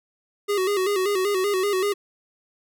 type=tone with vibrato; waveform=square; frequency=390.7 Hz; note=G4; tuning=6 cents flat; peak=-21 dBFS; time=0.48-1.94 s; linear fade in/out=20 ms; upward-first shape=square; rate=5.2 Hz; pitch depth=80 cents each way; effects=none